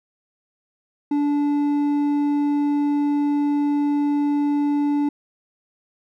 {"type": "tone with hard clipping", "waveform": "sine", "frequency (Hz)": 290, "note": "D4", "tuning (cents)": -22, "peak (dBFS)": -19, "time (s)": [1.11, 5.09], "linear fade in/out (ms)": 5, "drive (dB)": 5, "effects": []}